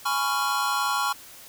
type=chord; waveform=square; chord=C# dominant seventh; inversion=second; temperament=just; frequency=831.5 / 997.9 / 1108.7 / 1385.9 Hz; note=G#5 / B5 / C#6 / E#6; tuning=+2 / +18 / 0 / -14 cents; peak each=-31 / -31 / -28 / -29 dBFS; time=0.05-1.13 s; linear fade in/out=10 ms; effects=white hiss -46 dBFS RMS until 1.48 s

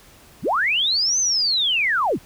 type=linear two-way sweep; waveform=sine; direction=up then down; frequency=57 to 6300 to 57 Hz; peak=-17 dBFS; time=0.42-2.19 s; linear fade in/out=50 ms; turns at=1.19 s; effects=pink hiss -49 dBFS RMS until 2.25 s

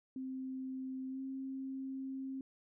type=tone with pitch glide; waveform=sine; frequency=261.6 to 266.5 Hz; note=C4 to C4; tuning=0 to +32 cents; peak=-39 dBFS; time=0.16-2.41 s; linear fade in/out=2 ms; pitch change=+32 cents; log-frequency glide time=1.09-1.2 s; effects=none

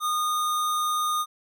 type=tone; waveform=square; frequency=1227 Hz; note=D#6; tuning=25 cents flat; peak=-24 dBFS; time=0-1.26 s; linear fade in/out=50 ms; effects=none

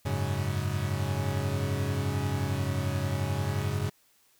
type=chord; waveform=40% pulse; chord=F# suspended second; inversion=none; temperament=equal; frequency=92.5 / 103.83 / 138.59 Hz; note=F#2 / G#2 / C#3; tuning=0 / 0 / 0 cents; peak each=-31 dBFS; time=0.05-3.9 s; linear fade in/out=10 ms; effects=white hiss -65 dBFS RMS until 4.39 s

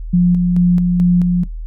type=tone with tremolo; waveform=sine; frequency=176.8 Hz; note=F3; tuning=22 cents sharp; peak=-8 dBFS; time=0.13-1.44 s; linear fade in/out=10 ms; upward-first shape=square; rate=2.3 Hz; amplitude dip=30%; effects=noise-tail reverb RT60 0.2 s tail -23 dB re dry + added 40 Hz sine -23 dBFS peak until 1.66 s

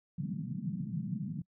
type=band-pass noise; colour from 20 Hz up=white; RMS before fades=-37 dBFS; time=0.18-1.42 s; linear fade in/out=5 ms; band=130 to 210 Hz; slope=48 dB/octave; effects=noise-tail reverb RT60 0.1 s tail -26 dB re dry

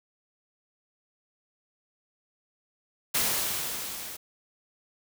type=noise with level ramp; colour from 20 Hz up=white; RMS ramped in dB=-25 to -40 dBFS; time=3.14-4.17 s; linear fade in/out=10 ms; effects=none

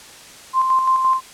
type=tone with tremolo; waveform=sine; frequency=1046 Hz; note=C6; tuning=1 cent flat; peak=-12 dBFS; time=0.53-1.21 s; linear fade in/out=50 ms; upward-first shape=square; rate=5.8 Hz; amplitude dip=40%; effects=white hiss -41 dBFS RMS until 1.33 s + low-pass 9000 Hz 12 dB/octave

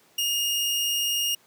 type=tone; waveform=sawtooth; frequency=2843 Hz; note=F7; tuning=30 cents sharp; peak=-20 dBFS; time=0.18-1.35 s; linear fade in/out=5 ms; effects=pink hiss -59 dBFS RMS until 1.46 s + high-pass 200 Hz 12 dB/octave

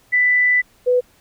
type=tone pair in turn; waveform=sine; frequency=1987 / 496.8 Hz; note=B6 / B4; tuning=+10 / +10 cents; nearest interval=2 octaves; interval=2400 cents; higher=first; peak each=-12 dBFS; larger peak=neither; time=0.12-0.62 / 0.86-1.01 s; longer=first; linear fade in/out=20 ms; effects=pink hiss -55 dBFS RMS until 1.2 s

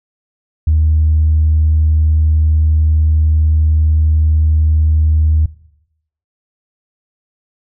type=tone; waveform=sine; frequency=77.78 Hz; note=D#2; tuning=in tune; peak=-7 dBFS; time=0.67-5.46 s; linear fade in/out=5 ms; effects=noise-tail reverb RT60 0.8 s tail -20 dB re dry + tanh soft clip ceiling -4 dBFS

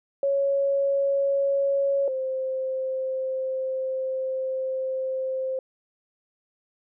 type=tone pair in turn; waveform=sine; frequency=554.4 / 523.9 Hz; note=C#5 / C5; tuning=0 / +2 cents; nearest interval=minor second; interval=98 cents; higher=first; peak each=-20 / -25 dBFS; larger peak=first; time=0.23-2.08 / 2.08-5.59 s; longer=second; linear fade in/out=2 ms; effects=none

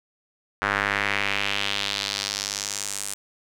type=tone with band-pass filter sweep; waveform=square; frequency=50.3 Hz; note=G1; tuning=45 cents sharp; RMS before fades=-27 dBFS; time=0.62-3.14 s; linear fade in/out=0 ms; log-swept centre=1500 to 8900 Hz; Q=2.2; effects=none

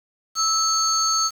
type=tone cluster; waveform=sine; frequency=1305 / 4436 / 6440 Hz; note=E6 / C#8 / G8; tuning=-18 / 0 / +46 cents; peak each=-22 dBFS; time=0.35-1.31 s; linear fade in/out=50 ms; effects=tanh soft clip ceiling -8 dBFS + 7-bit

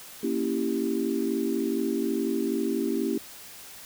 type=chord; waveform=sine; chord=A# diminished seventh; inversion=none; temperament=equal; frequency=233.1 / 277.2 / 329.6 / 392 Hz; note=A#3 / C#4 / E4 / G4; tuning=0 / 0 / 0 / 0 cents; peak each=-30 dBFS; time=0.23-3.18 s; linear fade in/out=5 ms; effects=white hiss -45 dBFS RMS until 3.85 s

